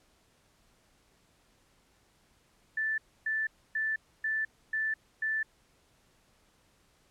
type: tone bursts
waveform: sine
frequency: 1760 Hz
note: A6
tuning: in tune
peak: -28 dBFS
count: 6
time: 2.77-5.43 s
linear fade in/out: 5 ms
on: 210 ms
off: 280 ms
effects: pink hiss -67 dBFS RMS until 7.1 s + low-pass 11000 Hz 12 dB/octave